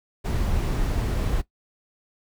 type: noise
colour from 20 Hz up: brown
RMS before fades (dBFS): -24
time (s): 0.24-1.42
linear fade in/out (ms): 20
effects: noise-tail reverb RT60 0.1 s tail -17 dB re dry